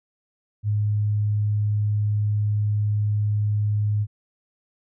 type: tone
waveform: sine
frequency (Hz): 104.7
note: G#2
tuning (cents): +15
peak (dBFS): -19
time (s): 0.63-4.07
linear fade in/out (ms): 50
effects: none